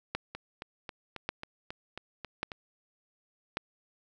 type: two click trains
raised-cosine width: 0.3 ms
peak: -23 / -15 dBFS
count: 9 / 4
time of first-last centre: 0.35-2.518 / 0.15-3.571 s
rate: 3.69 / 0.877 Hz
effects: none